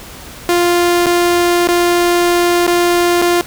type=tone with dropouts; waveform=sawtooth; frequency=349.2 Hz; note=F4; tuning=in tune; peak=-6 dBFS; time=0.49-3.41 s; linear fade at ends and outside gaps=0 ms; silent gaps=1.06-1.067 / 1.673-1.687 / 2.667-2.677 / 3.216-3.221 s; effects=pink hiss -33 dBFS RMS until 3.46 s